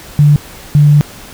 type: tone pair in turn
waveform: sine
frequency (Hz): 147 / 147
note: D3 / D3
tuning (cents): +2 / +2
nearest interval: unison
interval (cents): 0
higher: neither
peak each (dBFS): -3 / -3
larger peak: neither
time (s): 0.19-0.36 / 0.75-1.01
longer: second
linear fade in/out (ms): 0
effects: pink hiss -33 dBFS RMS until 1.33 s